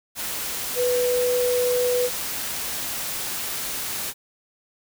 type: tone in noise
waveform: sine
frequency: 493.9 Hz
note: B4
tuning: in tune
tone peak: -19 dBFS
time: 0.75-2.1 s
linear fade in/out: 50 ms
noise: white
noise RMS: -29 dBFS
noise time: 0.15-4.14 s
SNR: +7 dB
effects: none